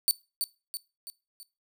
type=tone with echo; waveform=15% pulse; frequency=4525 Hz; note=C#8; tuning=35 cents sharp; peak=-14 dBFS; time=0.08-0.11 s; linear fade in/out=0 ms; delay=330 ms; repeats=4; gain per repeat=-6 dB; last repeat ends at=1.43 s; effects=noise-tail reverb RT60 0.3 s tail -23 dB re dry